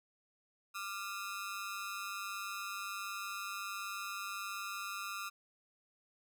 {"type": "ring-modulated tone", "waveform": "sawtooth", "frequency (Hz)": 1286, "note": "E6", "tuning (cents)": -43, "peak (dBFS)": -33, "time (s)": [0.74, 5.3], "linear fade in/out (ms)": 20, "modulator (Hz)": 99.3, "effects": []}